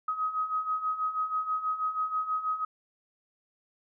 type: beating tone pair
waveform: sine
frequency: 1260 / 1266.2 Hz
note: D#6 / D#6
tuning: +21 / +30 cents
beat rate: 6.2 Hz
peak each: -34 / -29 dBFS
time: 0.08-2.65 s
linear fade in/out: 5 ms
effects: none